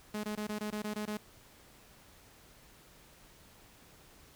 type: tone bursts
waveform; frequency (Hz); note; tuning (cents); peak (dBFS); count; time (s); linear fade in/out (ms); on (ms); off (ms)
sawtooth; 211.1; G#3; +29; -31; 9; 0.14-1.172; 5; 96; 21
effects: pink hiss -59 dBFS RMS until 4.35 s